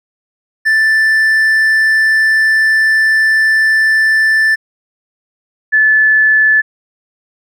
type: tone pair in turn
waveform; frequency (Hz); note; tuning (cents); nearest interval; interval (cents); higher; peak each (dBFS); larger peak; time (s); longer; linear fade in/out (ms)
triangle / sine; 1764 / 1736.7; A6 / A6; +4 / -23; unison; 27; first; -6; neither; 0.65-4.56 / 5.72-6.62; first; 20
effects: none